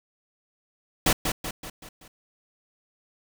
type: noise with echo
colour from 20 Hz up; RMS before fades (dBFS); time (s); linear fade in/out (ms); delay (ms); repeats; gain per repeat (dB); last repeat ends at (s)
pink; -20; 1.06-1.13; 5; 190; 5; -6; 2.08
effects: none